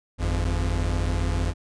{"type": "tone pair together", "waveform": "45% pulse", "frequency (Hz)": [50.29, 86], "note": ["G1", "F2"], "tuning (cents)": [45, -26], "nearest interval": "major sixth", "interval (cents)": 929, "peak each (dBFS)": -25, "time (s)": [0.18, 1.54], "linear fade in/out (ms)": 50, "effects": ["resampled to 22050 Hz"]}